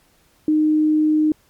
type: tone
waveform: sine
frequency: 307.5 Hz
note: D#4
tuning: 20 cents flat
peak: -13 dBFS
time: 0.48-1.32 s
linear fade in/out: 2 ms
effects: pink hiss -58 dBFS RMS until 1.49 s + MP3 96 kbps